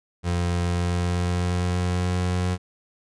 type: tone with pitch glide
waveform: 30% pulse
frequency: 87.31 to 90.23 Hz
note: F2 to F#2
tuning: 0 to -43 cents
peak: -19 dBFS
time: 0.23-2.58 s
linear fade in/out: 50 ms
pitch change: +57 cents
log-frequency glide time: 0.63-2.21 s
effects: resampled to 22050 Hz